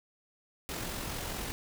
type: noise with amplitude modulation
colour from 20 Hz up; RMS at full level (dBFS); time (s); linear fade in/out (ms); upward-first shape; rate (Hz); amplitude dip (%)
pink; -36; 0.69-1.52; 0; sine; 44.6; 35
effects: none